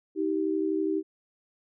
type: tone pair together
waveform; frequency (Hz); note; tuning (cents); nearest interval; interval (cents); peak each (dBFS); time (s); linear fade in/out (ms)
sine; 316.6 / 388.7; D#4 / G4; +30 / -15; major third; 355; -27 / -28; 0.15-1.03; 50
effects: none